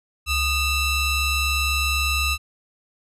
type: ring-modulated tone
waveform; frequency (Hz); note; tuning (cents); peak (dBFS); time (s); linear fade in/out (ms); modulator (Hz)
30% pulse; 1302; E6; -22; -14; 0.26-2.38; 50; 1370
effects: resampled to 32000 Hz